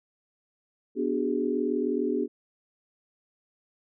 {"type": "chord", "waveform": "sine", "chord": "G# half-diminished seventh", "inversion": "first", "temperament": "equal with one note detuned", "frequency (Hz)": [246.9, 293.7, 376.2, 415.3], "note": ["B3", "D4", "F#4", "G#4"], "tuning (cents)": [0, 0, 29, 0], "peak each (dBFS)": -30, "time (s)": [0.95, 2.28], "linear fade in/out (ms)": 50, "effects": []}